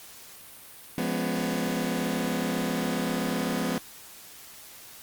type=chord; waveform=sawtooth; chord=C# dominant seventh; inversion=first; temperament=just; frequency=173.24 / 207.9 / 249.5 / 277.2 Hz; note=E#3 / G#3 / B3 / C#4; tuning=-14 / +2 / +18 / 0 cents; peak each=-28 / -28 / -26 / -32 dBFS; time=0.98-3.78 s; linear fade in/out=0 ms; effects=white hiss -47 dBFS RMS until 5.02 s + Opus 48 kbps